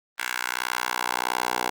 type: tone with high-pass filter sweep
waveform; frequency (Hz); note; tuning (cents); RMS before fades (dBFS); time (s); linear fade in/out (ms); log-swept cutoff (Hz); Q
10% pulse; 61.5; B1; -7; -28; 0.18-1.7; 10; 1600 to 680; 1.6
effects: Opus 32 kbps